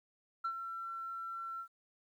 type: tone with ADSR envelope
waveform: sine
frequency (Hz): 1351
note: E6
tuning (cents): +42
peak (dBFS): -30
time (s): 0.44-1.68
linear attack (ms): 11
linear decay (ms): 72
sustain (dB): -9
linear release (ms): 82
effects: tanh soft clip ceiling -31 dBFS + 12-bit